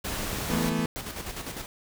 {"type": "noise", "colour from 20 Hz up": "pink", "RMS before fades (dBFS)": -32, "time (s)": [0.04, 0.7], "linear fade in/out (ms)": 10}
{"type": "clicks", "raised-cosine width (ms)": 3, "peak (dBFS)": -24, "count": 10, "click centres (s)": [0.231, 0.331, 0.386, 0.511, 0.551, 0.635, 0.67, 0.717, 0.793, 0.853]}
{"type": "chord", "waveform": "35% pulse", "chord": "E suspended fourth", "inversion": "none", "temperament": "equal", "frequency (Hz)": [164.81, 220, 246.9], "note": ["E3", "A3", "B3"], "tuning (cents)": [0, 0, 0], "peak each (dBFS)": -28, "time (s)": [0.5, 0.86], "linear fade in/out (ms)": 2}
{"type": "noise with tremolo", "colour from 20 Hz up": "pink", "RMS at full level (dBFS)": -35, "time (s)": [0.96, 1.66], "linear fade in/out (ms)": 0, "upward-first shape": "square", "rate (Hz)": 9.9, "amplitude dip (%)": 50}
{"effects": []}